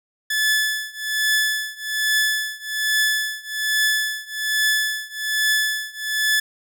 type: tone with tremolo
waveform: sawtooth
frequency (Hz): 1729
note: A6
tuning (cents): -31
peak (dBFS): -12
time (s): 0.3-6.4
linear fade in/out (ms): 5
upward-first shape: triangle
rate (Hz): 1.2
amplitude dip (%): 95
effects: none